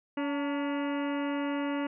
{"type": "harmonic tone with a mistuned harmonic", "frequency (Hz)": 284, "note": "C#4", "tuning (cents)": 42, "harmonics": [1, 2, 3, 4, 5, 6, 7, 8, 9, 10], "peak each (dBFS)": [-30, -37, -40, -43, -44, -48, -45, -51, -51, -48], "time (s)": [0.17, 1.87], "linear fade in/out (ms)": 5, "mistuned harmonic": 3, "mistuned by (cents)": 82, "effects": []}